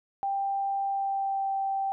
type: tone with pitch glide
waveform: sine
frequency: 789 to 780.8 Hz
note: G5 to G5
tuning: +11 to -7 cents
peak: -26 dBFS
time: 0.23-1.92 s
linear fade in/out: 0 ms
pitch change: -18 cents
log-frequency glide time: 0.79-1.52 s
effects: none